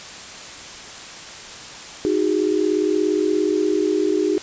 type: tone cluster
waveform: sine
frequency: 311.6 / 368.5 / 408.9 Hz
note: D#4 / F#4 / G#4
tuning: +3 / -7 / -27 cents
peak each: -21 dBFS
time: 2.05-4.38 s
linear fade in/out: 0 ms
effects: white hiss -36 dBFS RMS until 4.42 s + resampled to 16000 Hz